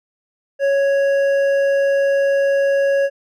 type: tone with hard clipping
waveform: sine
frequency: 554.4 Hz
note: C#5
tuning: in tune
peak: -15 dBFS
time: 0.59-3.1 s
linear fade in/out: 50 ms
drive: 7 dB
effects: none